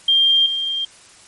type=tone with level steps; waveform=sine; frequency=3191 Hz; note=G7; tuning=30 cents sharp; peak=-11 / -19 dBFS; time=0.08-0.85 s; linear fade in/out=5 ms; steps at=0.46 s; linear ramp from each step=2 ms; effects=white hiss -46 dBFS RMS until 1.27 s + MP3 48 kbps